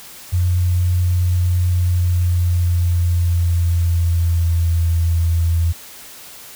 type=tone with pitch glide; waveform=sine; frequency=89.1 to 83.61 Hz; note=F2 to E2; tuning=+35 to +25 cents; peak=-13 dBFS; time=0.32-5.73 s; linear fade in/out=20 ms; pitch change=-110 cents; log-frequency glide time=1.75-4.81 s; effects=white hiss -38 dBFS RMS until 6.55 s